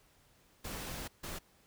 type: noise bursts at uneven times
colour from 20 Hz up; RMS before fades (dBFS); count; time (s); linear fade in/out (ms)
pink; -42; 2; 0.64-1.08 / 1.23-1.39; 10
effects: pink hiss -67 dBFS RMS until 1.66 s